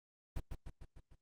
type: noise with echo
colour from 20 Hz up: brown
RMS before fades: -37 dBFS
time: 0.36-0.4 s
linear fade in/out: 5 ms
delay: 150 ms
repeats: 5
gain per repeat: -4 dB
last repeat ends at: 1.15 s
effects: Opus 32 kbps